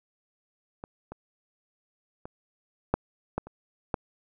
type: clicks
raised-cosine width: 1 ms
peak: -24 / -25 / -25 / -8 / -14 / -29 / -12 dBFS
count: 7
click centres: 0.839 / 1.12 / 2.255 / 2.94 / 3.38 / 3.47 / 3.942 s
effects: none